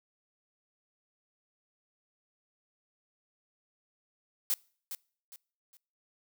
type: noise with echo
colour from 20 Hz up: blue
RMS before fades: -29 dBFS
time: 4.5-4.54 s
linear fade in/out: 0 ms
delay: 410 ms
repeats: 3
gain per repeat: -10 dB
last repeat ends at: 5.77 s
effects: noise-tail reverb RT60 0.5 s tail -26 dB re dry